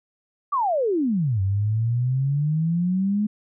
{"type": "exponential two-way sweep", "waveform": "sine", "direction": "down then up", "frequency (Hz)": [1200, 94.5, 213.8], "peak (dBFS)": -19, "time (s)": [0.52, 3.27], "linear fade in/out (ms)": 10, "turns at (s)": 1.41, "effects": []}